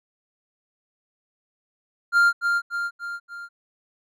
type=tone with echo; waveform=triangle; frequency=1396.9 Hz; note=F6; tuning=in tune; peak=-12 dBFS; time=2.12-2.33 s; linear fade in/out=50 ms; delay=290 ms; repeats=4; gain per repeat=-5 dB; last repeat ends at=3.49 s; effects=none